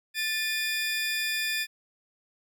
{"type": "tone pair together", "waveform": "25% pulse", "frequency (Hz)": [1761.9, 2441], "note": ["A6", "D#7"], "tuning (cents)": [2, -34], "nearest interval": "tritone", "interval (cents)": 564, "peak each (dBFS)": -26, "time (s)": [0.14, 1.67], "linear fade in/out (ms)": 50, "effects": []}